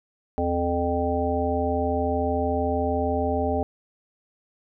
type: harmonic tone with a mistuned harmonic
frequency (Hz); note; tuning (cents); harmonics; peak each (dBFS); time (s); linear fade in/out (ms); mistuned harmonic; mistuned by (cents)
86.7; F2; -12; 1 / 3 / 5 / 7 / 9; -28 / -28 / -28 / -28 / -28; 0.38-3.63; 0; 1; -140
effects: none